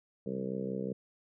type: harmonic tone with a mistuned harmonic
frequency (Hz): 65.41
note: C2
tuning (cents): 0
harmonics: 2 / 3 / 4 / 5 / 6 / 7 / 8 / 9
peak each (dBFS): -45 / -37 / -43 / -47 / -42 / -39 / -44 / -53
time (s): 0.26-0.93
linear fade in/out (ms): 5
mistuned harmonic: 2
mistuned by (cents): +47
effects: none